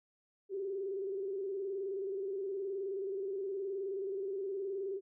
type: tone with vibrato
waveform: sine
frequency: 390 Hz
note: G4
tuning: 9 cents flat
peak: -35 dBFS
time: 0.49-5.01 s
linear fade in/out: 50 ms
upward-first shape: square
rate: 19 Hz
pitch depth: 53 cents each way
effects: none